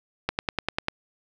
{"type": "click train", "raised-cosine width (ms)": 0.3, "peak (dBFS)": -8, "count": 7, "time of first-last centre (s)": [0.29, 0.884], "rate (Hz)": 10.1, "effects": []}